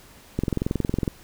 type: click train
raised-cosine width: 3 ms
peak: -10 dBFS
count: 16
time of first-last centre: 0.39-1.078 s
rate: 21.8 Hz
effects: pink hiss -50 dBFS RMS until 1.23 s